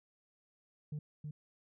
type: tone with echo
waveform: sine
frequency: 150 Hz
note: D3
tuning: 37 cents sharp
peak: -35 dBFS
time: 0.92-0.99 s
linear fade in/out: 5 ms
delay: 320 ms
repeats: 1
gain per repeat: -4 dB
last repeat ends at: 1.31 s
effects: tanh soft clip ceiling -36 dBFS